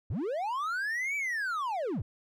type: linear two-way sweep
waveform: triangle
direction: up then down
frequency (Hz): 67.3 to 2327 to 67.3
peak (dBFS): -28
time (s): 0.1-2.02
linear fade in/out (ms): 5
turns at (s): 1.16
effects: none